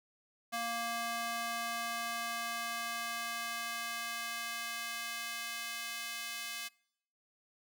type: tone with high-pass filter sweep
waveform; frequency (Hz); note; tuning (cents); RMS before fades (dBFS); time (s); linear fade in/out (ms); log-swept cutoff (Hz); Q
square; 233.1; A#3; 0; -39; 0.52-6.69; 20; 740 to 2300; 0.9
effects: noise-tail reverb RT60 0.7 s tail -25 dB re dry